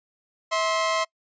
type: tone pair together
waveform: sawtooth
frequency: 648.3 / 1052 Hz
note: E5 / C6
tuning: -29 / +9 cents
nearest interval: minor sixth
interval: 838 cents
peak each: -21 / -21 dBFS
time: 0.51-1.05 s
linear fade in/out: 20 ms
effects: noise-tail reverb RT60 0.1 s tail -26 dB re dry + resampled to 16000 Hz